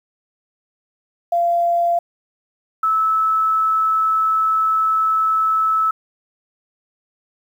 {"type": "tone pair in turn", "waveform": "sine", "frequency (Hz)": [689, 1304.8], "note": ["F5", "E6"], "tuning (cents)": [-24, -18], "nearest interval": "major seventh", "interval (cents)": 1106, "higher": "second", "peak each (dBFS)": -14, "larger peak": "neither", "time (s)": [[1.32, 1.99], [2.83, 5.91]], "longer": "second", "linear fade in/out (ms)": 5, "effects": ["8-bit"]}